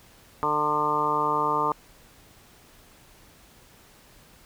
harmonic tone, 150 Hz, D3, 37 cents sharp, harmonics 1 / 2 / 3 / 4 / 5 / 6 / 7 / 8, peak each -39 / -35 / -31 / -36 / -37 / -27 / -27 / -27 dBFS, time 0.43-1.72 s, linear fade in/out 0 ms, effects pink hiss -54 dBFS RMS until 4.45 s

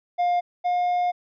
triangle tone pair in turn, 707 / 713.2 Hz, F5 / F5, +21 / +36 cents, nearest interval unison, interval 15 cents, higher second, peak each -17 / -18 dBFS, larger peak first, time 0.18-0.41 / 0.64-1.12 s, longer second, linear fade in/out 20 ms, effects resampled to 11025 Hz

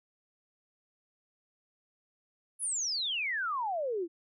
sine exponential sweep, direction down, 10880 to 320 Hz, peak -30 dBFS, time 2.59-4.08 s, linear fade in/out 50 ms, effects none

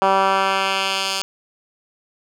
10% pulse tone with band-pass filter sweep, 193.2 Hz, G3, 25 cents flat, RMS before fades -19 dBFS, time 0.02-1.22 s, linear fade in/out 0 ms, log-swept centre 890 to 4900 Hz, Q 1.1, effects none

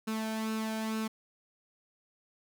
sawtooth tone with flanger, 220 Hz, A3, in tune, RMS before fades -34 dBFS, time 0.07-1.08 s, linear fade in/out 10 ms, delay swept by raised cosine 0.74 to 1.3 ms, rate 2.2 Hz, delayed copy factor +0.55, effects none

